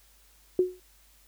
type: tone with exponential decay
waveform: sine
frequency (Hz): 365.4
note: F#4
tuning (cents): -22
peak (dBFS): -16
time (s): 0.59-0.8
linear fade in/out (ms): 2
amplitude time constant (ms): 44
effects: added 50 Hz sine -61 dBFS peak until 1.27 s + white hiss -61 dBFS RMS until 1.27 s